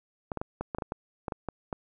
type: clicks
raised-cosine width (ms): 1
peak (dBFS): -18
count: 12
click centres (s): 0.318 / 0.373 / 0.415 / 0.61 / 0.748 / 0.785 / 0.822 / 0.921 / 1.282 / 1.322 / 1.487 / 1.728
effects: none